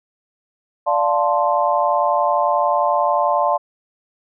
sine chord, D minor seventh, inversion none, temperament equal, 587.3 / 698.5 / 880 / 1046.5 Hz, D5 / F5 / A5 / C6, 0 / 0 / 0 / 0 cents, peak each -20 dBFS, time 0.86-3.58 s, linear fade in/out 20 ms, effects none

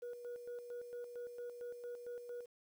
sine tone with tremolo, 482.8 Hz, B4, 39 cents flat, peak -40 dBFS, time 0.02-2.46 s, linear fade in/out 10 ms, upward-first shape square, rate 4.4 Hz, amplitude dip 60%, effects tanh soft clip ceiling -41 dBFS + 11-bit

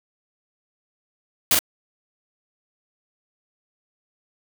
white noise with echo, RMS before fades -17 dBFS, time 1.51-1.55 s, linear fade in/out 2 ms, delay 41 ms, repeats 1, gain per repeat -2 dB, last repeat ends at 1.591 s, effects none

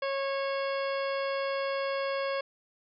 harmonic tone with a mistuned harmonic, 548 Hz, C#5, 20 cents flat, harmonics 1 / 2 / 3 / 4 / 5 / 6 / 8 / 9, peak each -30 / -36 / -40 / -42 / -44 / -46 / -48 / -49 dBFS, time 0.02-2.41 s, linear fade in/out 5 ms, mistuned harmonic 6, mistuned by +31 cents, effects none

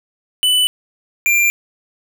square tone pair in turn, 2988 / 2378 Hz, F#7 / D7, +16 / +21 cents, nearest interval major third, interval 395 cents, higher first, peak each -12 dBFS, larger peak neither, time 0.43-0.67 / 1.26-1.5 s, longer neither, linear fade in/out 0 ms, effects none

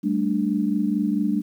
sine chord, G suspended second, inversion none, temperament just, 196 / 220.5 / 294 Hz, G3 / A3 / D4, 0 / +4 / +2 cents, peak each -24 dBFS, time 0.03-1.42 s, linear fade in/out 20 ms, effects 9-bit

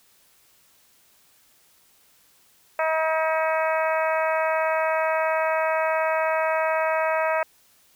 harmonic tone, 318.6 Hz, D#4, 41 cents sharp, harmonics 2 / 3 / 4 / 5 / 6 / 7 / 8, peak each -23 / -27 / -29 / -31 / -33 / -34 / -35 dBFS, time 2.79-7.43 s, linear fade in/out 2 ms, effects white hiss -59 dBFS RMS until 7.95 s

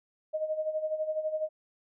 sine tone with tremolo, 622.3 Hz, D#5, in tune, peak -26 dBFS, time 0.33-1.49 s, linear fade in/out 20 ms, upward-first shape sine, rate 12 Hz, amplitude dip 70%, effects none

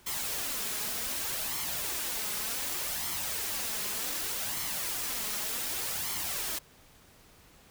white noise with flanger, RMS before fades -34 dBFS, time 0.06-6.59 s, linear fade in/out 10 ms, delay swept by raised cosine 0.93 to 4.83 ms, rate 0.66 Hz, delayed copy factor +0.5, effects pink hiss -58 dBFS RMS until 7.7 s

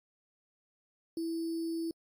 sine tone with sample-and-hold, 329.6 Hz, E4, in tune, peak -32 dBFS, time 1.17-1.91 s, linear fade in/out 2 ms, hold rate 4900 Hz, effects AAC 64 kbps

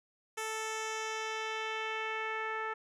10% pulse tone with low-pass filter sweep, 440 Hz, A4, in tune, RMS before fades -37 dBFS, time 0.37-2.74 s, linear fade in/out 10 ms, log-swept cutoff 10000 to 1600 Hz, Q 1.5, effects none

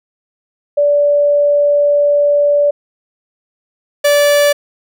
sine / 45% pulse tone pair in turn, 580 / 580 Hz, D5 / D5, -22 / -22 cents, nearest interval unison, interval 0 cents, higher neither, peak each -8 dBFS, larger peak neither, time 0.77-2.71 / 4.04-4.53 s, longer first, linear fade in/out 10 ms, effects none

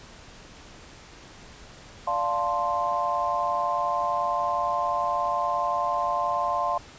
sine chord, D minor seventh, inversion none, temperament equal, 587.3 / 698.5 / 880 / 1046.5 Hz, D5 / F5 / A5 / C6, 0 / 0 / 0 / 0 cents, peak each -32 / -28 / -31 / -26 dBFS, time 2.07-6.78 s, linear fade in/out 5 ms, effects pink hiss -47 dBFS RMS until 6.98 s + resampled to 16000 Hz

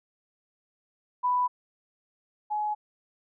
sine tone pair in turn, 991 / 843.8 Hz, B5 / G#5, +6 / +27 cents, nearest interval minor third, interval 279 cents, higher first, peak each -22 / -26 dBFS, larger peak first, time 1.23-1.48 / 2.5-2.75 s, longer neither, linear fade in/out 20 ms, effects none

